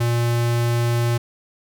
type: tone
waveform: square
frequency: 118.5 Hz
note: A#2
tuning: 29 cents sharp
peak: -18 dBFS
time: 0-1.18 s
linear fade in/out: 10 ms
effects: none